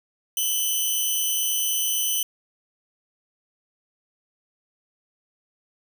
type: tone with amplitude modulation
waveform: 5% pulse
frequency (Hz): 3023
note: F#7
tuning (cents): +36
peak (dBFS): -11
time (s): 0.37-2.23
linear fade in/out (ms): 2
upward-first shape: sine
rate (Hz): 290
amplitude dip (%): 50
effects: none